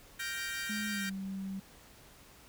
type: chord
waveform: sawtooth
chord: G minor seventh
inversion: third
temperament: equal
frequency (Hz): 1396.9 / 1568 / 1864.7 / 2349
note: F6 / G6 / Bb6 / D7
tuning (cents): 0 / 0 / 0 / 0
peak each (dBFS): -42 / -36 / -37 / -40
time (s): 0.19-1.1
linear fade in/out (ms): 10
type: tone with pitch glide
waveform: sine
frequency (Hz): 210.4 to 192.94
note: G#3 to G3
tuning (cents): +23 to -27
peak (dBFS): -36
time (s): 0.69-1.6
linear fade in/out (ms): 10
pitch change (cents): -150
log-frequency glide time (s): 0.89-1.07
effects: pink hiss -57 dBFS RMS until 2.48 s

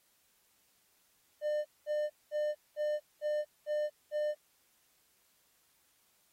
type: tone bursts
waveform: triangle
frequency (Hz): 600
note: D5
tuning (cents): +37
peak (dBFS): -28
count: 7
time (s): 1.41-4.35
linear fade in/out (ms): 50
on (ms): 240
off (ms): 210
effects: white hiss -71 dBFS RMS until 6.32 s + AAC 48 kbps

